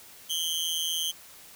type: tone with amplitude modulation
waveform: sawtooth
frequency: 3136 Hz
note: G7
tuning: in tune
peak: -20 dBFS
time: 0.29-1.12 s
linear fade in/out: 20 ms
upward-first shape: sine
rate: 164 Hz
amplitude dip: 100%
effects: white hiss -50 dBFS RMS until 1.55 s